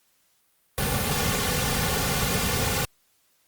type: noise with comb filter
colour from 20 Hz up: pink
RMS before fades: -25 dBFS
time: 0.78-2.85 s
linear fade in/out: 0 ms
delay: 3.1 ms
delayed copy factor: -0.75
effects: white hiss -66 dBFS RMS until 3.47 s + Opus 48 kbps